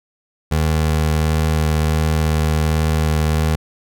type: tone with vibrato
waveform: 25% pulse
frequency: 78 Hz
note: D#2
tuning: 5 cents sharp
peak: -11 dBFS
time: 0.51-3.56 s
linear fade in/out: 10 ms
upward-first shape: sine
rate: 1.4 Hz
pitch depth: 11 cents each way
effects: none